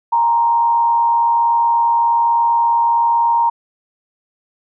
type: tone with frequency modulation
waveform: sine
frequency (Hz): 932.3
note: A#5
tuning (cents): 0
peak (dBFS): -11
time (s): 0.12-3.5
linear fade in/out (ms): 10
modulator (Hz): 108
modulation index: 0.36
effects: none